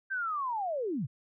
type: linear sweep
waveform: sine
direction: down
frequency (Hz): 1588 to 103.7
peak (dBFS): -30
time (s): 0.1-1.07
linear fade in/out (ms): 20
effects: none